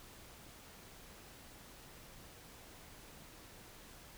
silence, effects pink hiss -56 dBFS RMS until 4.17 s

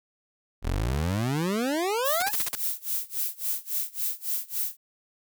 25% pulse exponential sweep, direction up, 38.07 to 875 Hz, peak -21 dBFS, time 0.62-2.32 s, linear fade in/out 50 ms
violet noise with tremolo, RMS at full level -27 dBFS, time 2.04-4.77 s, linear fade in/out 20 ms, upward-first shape sine, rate 3.6 Hz, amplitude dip 95%
white noise bursts, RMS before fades -29 dBFS, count 6, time 2.2-2.551 s, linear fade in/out 0 ms, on 21 ms, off 45 ms
effects none

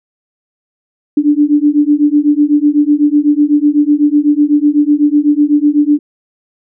sine beating tone pair, 290.3 / 298.3 Hz, D4 / D4, -20 / +27 cents, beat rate 8 Hz, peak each -10 dBFS, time 1.17-5.99 s, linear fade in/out 5 ms, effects none

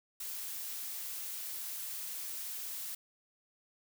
blue noise, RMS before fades -41 dBFS, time 0.2-2.95 s, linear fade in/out 5 ms, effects none

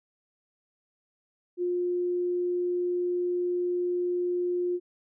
sine tone, 355.2 Hz, F4, 29 cents sharp, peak -25 dBFS, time 1.57-4.8 s, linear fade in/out 50 ms, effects none

